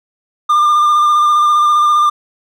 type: tone with vibrato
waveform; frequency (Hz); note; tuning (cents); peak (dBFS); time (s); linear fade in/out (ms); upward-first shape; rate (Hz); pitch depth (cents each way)
triangle; 1199; D6; +36; -6; 0.49-2.1; 10; square; 15; 16
effects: none